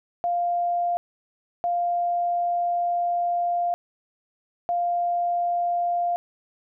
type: tone bursts at uneven times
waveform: sine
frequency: 698.5 Hz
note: F5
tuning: in tune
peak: -21 dBFS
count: 3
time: 0.24-0.97 / 1.64-3.74 / 4.69-6.16 s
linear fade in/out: 0 ms
effects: none